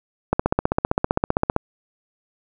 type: click train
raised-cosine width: 1 ms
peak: -3 dBFS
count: 20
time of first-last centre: 0.33-1.564 s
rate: 15.4 Hz
effects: none